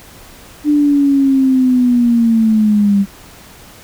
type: linear sweep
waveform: sine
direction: down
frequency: 298.7 to 196 Hz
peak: -8 dBFS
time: 0.64-3.06 s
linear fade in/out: 50 ms
effects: pink hiss -39 dBFS RMS until 3.83 s